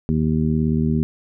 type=harmonic tone; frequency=77.78 Hz; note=D#2; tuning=in tune; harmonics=1 / 2 / 3 / 4 / 5; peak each=-25 / -20 / -20 / -32 / -29 dBFS; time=0.09-1.03 s; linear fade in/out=0 ms; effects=none